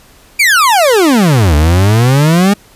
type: exponential two-way sweep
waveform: 40% pulse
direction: down then up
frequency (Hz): 2427 to 72.2 to 207.9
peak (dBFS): -5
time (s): 0.39-2.54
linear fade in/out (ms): 10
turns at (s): 1.55
effects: pink hiss -43 dBFS RMS until 2.75 s + resampled to 32000 Hz